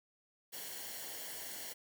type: noise with comb filter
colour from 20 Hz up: white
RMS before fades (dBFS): -45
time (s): 0.52-1.74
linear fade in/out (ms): 20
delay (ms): 0.8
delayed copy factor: -0.6
effects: none